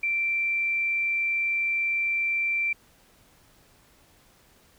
sine tone, 2349 Hz, D7, in tune, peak -23 dBFS, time 0.03-2.73 s, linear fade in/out 5 ms, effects pink hiss -59 dBFS RMS until 4.78 s

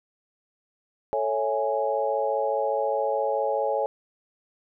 sine chord, A major seventh, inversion none, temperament equal, 440 / 554.4 / 659.3 / 830.6 Hz, A4 / C#5 / E5 / G#5, 0 / 0 / 0 / 0 cents, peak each -29 / -26 / -31 / -28 dBFS, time 1.13-3.86 s, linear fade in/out 0 ms, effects none

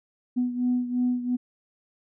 sine beating tone pair, 246.9 / 249.8 Hz, B3 / B3, 0 / +20 cents, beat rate 2.9 Hz, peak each -23 / -28 dBFS, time 0.36-1.37 s, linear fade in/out 20 ms, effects tanh soft clip ceiling -16 dBFS

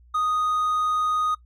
triangle tone, 1243 Hz, D#6, 2 cents flat, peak -19 dBFS, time 0.14-1.35 s, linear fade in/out 10 ms, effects noise-tail reverb RT60 0.1 s tail -19 dB re dry + added 60 Hz sine -50 dBFS peak until 1.45 s

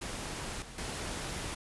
pink noise with level steps, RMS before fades -39 / -48 / -38 dBFS, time 0.01-1.55 s, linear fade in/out 10 ms, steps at 0.62 / 0.78 s, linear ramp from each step 2 ms, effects resampled to 24000 Hz

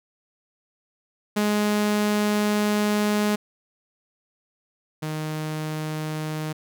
sawtooth tone pair in turn, 208.9 / 155.01 Hz, G#3 / D#3, +10 / -6 cents, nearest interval perfect fourth, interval 516 cents, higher first, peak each -16 / -23 dBFS, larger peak first, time 1.36-3.36 / 5.02-6.53 s, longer first, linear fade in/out 10 ms, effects none

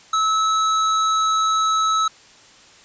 square tone, 1299 Hz, E6, 26 cents flat, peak -17 dBFS, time 0.13-2.08 s, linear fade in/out 5 ms, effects white hiss -48 dBFS RMS until 2.84 s + resampled to 16000 Hz

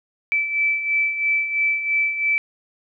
sine beating tone pair, 2315 / 2318 Hz, D7 / D7, -25 / -23 cents, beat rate 3 Hz, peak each -26 / -19 dBFS, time 0.32-2.38 s, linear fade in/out 0 ms, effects none

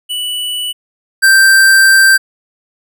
square tone pair in turn, 2960 / 1568 Hz, F#7 / G6, 0 / 0 cents, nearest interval major seventh, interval 1100 cents, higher first, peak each -17 / -5 dBFS, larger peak second, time 0.09-0.73 / 1.22-2.18 s, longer second, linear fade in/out 20 ms, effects none

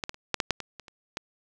clicks, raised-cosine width 0.2 ms, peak -13 / -15 / -28 / -7 / -7 / -6 / -18 / -24 / -29 / -14 dBFS, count 10, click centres 0.038 / 0.094 / 0.144 / 0.343 / 0.402 / 0.507 / 0.603 / 0.797 / 0.882 / 1.171 s, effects none

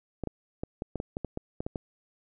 clicks, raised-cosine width 2 ms, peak -19 dBFS, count 12, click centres 0.237 / 0.273 / 0.635 / 0.821 / 0.957 / 1.001 / 1.169 / 1.247 / 1.374 / 1.605 / 1.665 / 1.758 s, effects none

